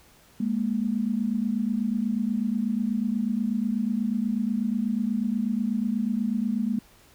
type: tone pair together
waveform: sine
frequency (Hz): 207.2 / 235.4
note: G#3 / A#3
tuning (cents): -4 / +17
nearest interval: major second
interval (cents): 221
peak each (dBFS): -26 / -26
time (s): 0.4-6.79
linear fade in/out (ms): 5
effects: pink hiss -56 dBFS RMS until 7.14 s